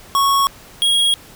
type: tone pair in turn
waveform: square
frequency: 1106 / 3295 Hz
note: C#6 / G#7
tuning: -4 / -14 cents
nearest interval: octave + perfect fifth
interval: 1890 cents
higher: second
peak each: -13 dBFS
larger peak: neither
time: 0.15-0.47 / 0.82-1.14 s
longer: neither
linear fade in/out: 0 ms
effects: pink hiss -42 dBFS RMS until 1.35 s